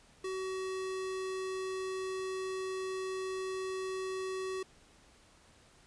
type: tone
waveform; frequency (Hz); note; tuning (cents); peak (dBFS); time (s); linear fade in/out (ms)
square; 377.4; F#4; +34; -36; 0.24-4.63; 5
effects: pink hiss -62 dBFS RMS until 5.86 s + resampled to 22050 Hz